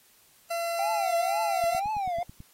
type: tone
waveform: 40% pulse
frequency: 678 Hz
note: E5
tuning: 49 cents sharp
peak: -27 dBFS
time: 0.5-1.8 s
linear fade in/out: 10 ms
type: tone with vibrato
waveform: triangle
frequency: 766 Hz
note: G5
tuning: 40 cents flat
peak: -25 dBFS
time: 0.79-2.23 s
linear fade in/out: 2 ms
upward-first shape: triangle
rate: 2 Hz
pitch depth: 240 cents each way
type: click train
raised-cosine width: 5 ms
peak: -31 dBFS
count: 8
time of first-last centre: 1.64-2.404 s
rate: 9.16 Hz
effects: white hiss -60 dBFS RMS until 2.53 s + AAC 48 kbps